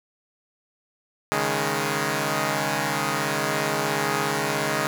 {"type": "chord", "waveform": "5% pulse", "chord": "C# suspended second", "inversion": "none", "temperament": "equal", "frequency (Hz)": [138.59, 155.56, 207.7], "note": ["C#3", "D#3", "G#3"], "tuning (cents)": [0, 0, 0], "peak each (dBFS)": -16, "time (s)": [1.32, 4.87], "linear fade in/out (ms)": 0, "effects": []}